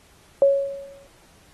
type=tone with exponential decay; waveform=sine; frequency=554.4 Hz; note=C#5; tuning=in tune; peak=-10 dBFS; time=0.42-1.07 s; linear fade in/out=1 ms; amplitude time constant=140 ms; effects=pink hiss -55 dBFS RMS until 1.53 s + AAC 32 kbps